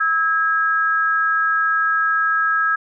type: tone pair together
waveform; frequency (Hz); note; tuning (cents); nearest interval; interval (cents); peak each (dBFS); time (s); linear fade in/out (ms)
sine; 1300 / 1637.9; E6 / G#6; -24 / -24; major third; 400; -18; 0-2.76; 10
effects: none